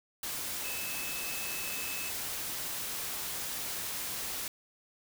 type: tone in noise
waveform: sine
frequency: 2600 Hz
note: E7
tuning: 24 cents flat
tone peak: -41 dBFS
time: 0.64-2.1 s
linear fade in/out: 2 ms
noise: white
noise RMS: -37 dBFS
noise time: 0.23-4.48 s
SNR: -7 dB
effects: none